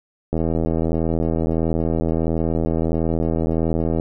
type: click train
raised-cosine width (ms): 2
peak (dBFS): -8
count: 300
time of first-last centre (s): 0.33-3.999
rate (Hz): 81.5
effects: none